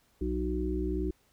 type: harmonic tone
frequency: 61.74 Hz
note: B1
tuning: in tune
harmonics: 1 / 3 / 5 / 6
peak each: -32 / -38 / -34 / -34 dBFS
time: 0.21-1.11 s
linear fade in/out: 5 ms
effects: pink hiss -68 dBFS RMS until 1.32 s

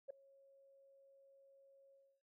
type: tone with ADSR envelope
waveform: sine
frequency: 548 Hz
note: C#5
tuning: 20 cents flat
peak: -40 dBFS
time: 0.08-2.22 s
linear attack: 23 ms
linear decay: 4 ms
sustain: -24 dB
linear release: 290 ms
effects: noise-tail reverb RT60 0.2 s tail -22 dB re dry + tanh soft clip ceiling -38 dBFS

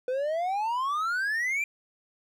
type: exponential sweep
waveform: triangle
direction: up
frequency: 494.7 to 2400 Hz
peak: -24 dBFS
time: 0.08-1.64 s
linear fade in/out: 2 ms
effects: none

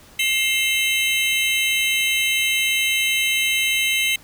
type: tone cluster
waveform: square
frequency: 2119 / 2662 / 3070 / 3871 Hz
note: C7 / E7 / G7 / B7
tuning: +21 / +16 / -37 / -35 cents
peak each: -22 / -25 / -24 / -28 dBFS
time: 0.19-4.16 s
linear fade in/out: 5 ms
effects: pink hiss -48 dBFS RMS until 4.23 s

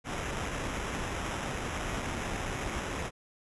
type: noise with sample-and-hold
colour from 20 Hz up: pink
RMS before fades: -35 dBFS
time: 0.04-3.11 s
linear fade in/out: 50 ms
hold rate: 4410 Hz
effects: resampled to 24000 Hz

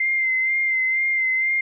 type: tone with vibrato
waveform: sine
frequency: 2085 Hz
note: C7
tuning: 7 cents flat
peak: -18 dBFS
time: 0-1.61 s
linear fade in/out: 5 ms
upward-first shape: sine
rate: 2.1 Hz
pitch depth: 28 cents each way
effects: none

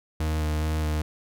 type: tone with vibrato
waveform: 40% pulse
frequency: 77.3 Hz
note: D#2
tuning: 11 cents flat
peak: -23 dBFS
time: 0.2-1.02 s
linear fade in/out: 5 ms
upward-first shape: square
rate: 2.4 Hz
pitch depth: 13 cents each way
effects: none

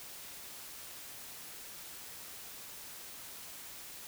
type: silence
effects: white hiss -48 dBFS RMS until 4.07 s

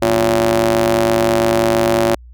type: ring-modulated tone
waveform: sawtooth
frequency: 109 Hz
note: A2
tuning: 16 cents flat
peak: -5 dBFS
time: 0.02-2.15 s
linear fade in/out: 5 ms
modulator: 459 Hz
effects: added 60 Hz sine -33 dBFS peak until 2.33 s + high-pass 60 Hz 12 dB/octave

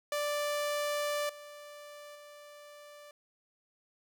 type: tone with level steps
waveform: sawtooth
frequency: 587.3 Hz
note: D5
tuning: in tune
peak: -27 / -43 / -46 dBFS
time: 0.12-3.11 s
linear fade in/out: 2 ms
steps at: 1.29 / 2.15 s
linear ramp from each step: 5 ms
effects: none

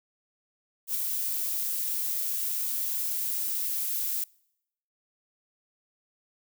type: noise with ADSR envelope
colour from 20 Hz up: violet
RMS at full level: -27 dBFS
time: 0.87-4.24 s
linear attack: 77 ms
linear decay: 4 ms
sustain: -3 dB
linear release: 3 ms
effects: noise-tail reverb RT60 0.8 s tail -26 dB re dry

